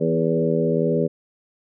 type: harmonic tone with a mistuned harmonic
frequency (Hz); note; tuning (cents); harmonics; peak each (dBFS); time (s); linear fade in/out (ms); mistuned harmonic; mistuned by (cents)
81.8; E2; -13; 2 / 3 / 4 / 5 / 6 / 7; -23 / -25 / -29 / -23 / -24 / -27; 0-1.08; 20; 5; +16
effects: none